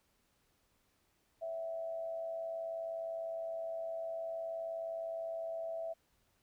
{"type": "tone with amplitude modulation", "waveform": "sine", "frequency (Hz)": 659.3, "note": "E5", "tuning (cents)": 0, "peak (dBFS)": -35, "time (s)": [1.41, 5.94], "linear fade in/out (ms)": 20, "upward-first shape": "sine", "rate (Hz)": 99.5, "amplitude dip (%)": 50, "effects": ["pink hiss -75 dBFS RMS until 6.42 s"]}